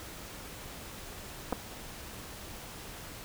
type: clicks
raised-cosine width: 1 ms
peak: -17 dBFS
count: 2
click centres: 1.525 / 1.529 s
effects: pink hiss -45 dBFS RMS until 3.24 s